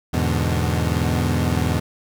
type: chord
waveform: 25% pulse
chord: E dominant seventh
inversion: none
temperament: equal with one note detuned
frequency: 82.41 / 103.83 / 123.97 / 146.83 Hz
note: E2 / G#2 / B2 / D3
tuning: 0 / 0 / +7 / 0 cents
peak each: -18 / -21 / -21 / -23 dBFS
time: 0.13-1.8 s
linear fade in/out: 10 ms
effects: none